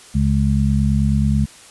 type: harmonic tone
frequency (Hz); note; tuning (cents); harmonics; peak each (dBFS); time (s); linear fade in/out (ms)
69.3; C#2; 0; 1 / 2 / 3; -18 / -18 / -18; 0.14-1.46; 20
effects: white hiss -43 dBFS RMS until 1.7 s + resampled to 24000 Hz